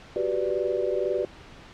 sine chord, G major seventh, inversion third, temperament equal, 370 / 392 / 493.9 / 587.3 Hz, F#4 / G4 / B4 / D5, 0 / 0 / 0 / 0 cents, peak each -29 dBFS, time 0.16-1.25 s, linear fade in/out 2 ms, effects pink hiss -47 dBFS RMS until 1.73 s + low-pass 4000 Hz 12 dB/octave

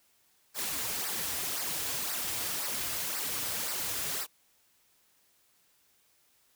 white noise with flanger, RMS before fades -34 dBFS, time 0.54-4.27 s, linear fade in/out 50 ms, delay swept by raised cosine 0.29 to 5.49 ms, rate 1.9 Hz, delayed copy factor -0.65, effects white hiss -68 dBFS RMS until 6.55 s

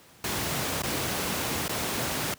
pink noise with dropouts, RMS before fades -29 dBFS, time 0.24-2.34 s, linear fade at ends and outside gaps 2 ms, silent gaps 0.821-0.834 / 1.681-1.693 s, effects pink hiss -54 dBFS RMS until 2.38 s + high-pass 100 Hz 12 dB/octave

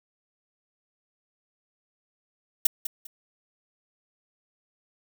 violet noise with echo, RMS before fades -17 dBFS, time 2.65-2.67 s, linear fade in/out 5 ms, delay 200 ms, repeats 2, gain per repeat -12 dB, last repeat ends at 3.07 s, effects none

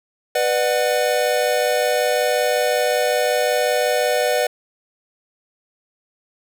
square chord, B minor, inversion none, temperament equal with one note detuned, 493.9 / 599.3 / 740 Hz, B4 / D5 / F#5, 0 / +35 / 0 cents, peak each -21 / -21 / -24 dBFS, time 0.35-4.47 s, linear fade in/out 5 ms, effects none

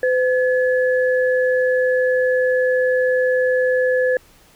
sine tone pair together, 507.8 / 1708 Hz, B4 / G#6, +48 / +48 cents, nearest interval octave + major sixth, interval 2100 cents, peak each -15 / -22 dBFS, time 0.03-4.17 s, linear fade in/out 2 ms, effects pink hiss -51 dBFS RMS until 4.55 s

